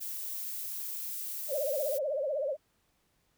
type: noise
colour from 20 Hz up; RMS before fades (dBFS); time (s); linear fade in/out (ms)
violet; -38; 0-1.99; 20
type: tone with vibrato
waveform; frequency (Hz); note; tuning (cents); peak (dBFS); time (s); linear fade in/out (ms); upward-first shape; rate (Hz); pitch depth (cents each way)
sine; 572; D5; -46; -29; 1.48-2.57; 50; triangle; 16; 190
effects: pink hiss -73 dBFS RMS until 3.37 s